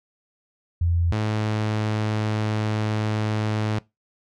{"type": "tone pair in turn", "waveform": ["sine", "sawtooth"], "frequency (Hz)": [85.4, 107.6], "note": ["F2", "A2"], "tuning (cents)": [-38, -38], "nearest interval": "major third", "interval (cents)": 400, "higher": "second", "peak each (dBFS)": -18, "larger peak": "neither", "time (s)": [[0.81, 1.12], [1.12, 3.79]], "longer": "second", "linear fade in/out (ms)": 5, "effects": ["noise-tail reverb RT60 0.2 s tail -21 dB re dry", "low-pass 5000 Hz 12 dB/octave"]}